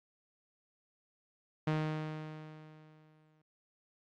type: tone with exponential decay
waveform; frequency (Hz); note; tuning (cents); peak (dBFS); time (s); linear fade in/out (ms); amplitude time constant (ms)
sawtooth; 155.1; D#3; -5; -25; 1.67-3.42; 5; 380
effects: low-pass 3000 Hz 12 dB/octave + Opus 48 kbps